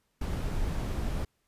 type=noise; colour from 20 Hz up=brown; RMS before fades=-31 dBFS; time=0.21-1.25 s; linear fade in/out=5 ms; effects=pink hiss -75 dBFS RMS until 1.47 s + resampled to 32000 Hz

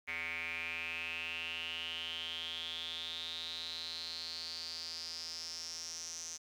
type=tone with band-pass filter sweep; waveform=square; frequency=83 Hz; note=E2; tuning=12 cents sharp; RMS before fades=-42 dBFS; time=0.07-6.38 s; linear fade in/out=20 ms; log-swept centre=2200 to 6100 Hz; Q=9; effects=11-bit

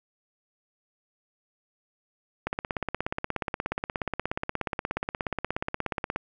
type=click train; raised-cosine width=0.5 ms; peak=-13 dBFS; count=63; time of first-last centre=2.47-6.16 s; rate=16.8 Hz; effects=none

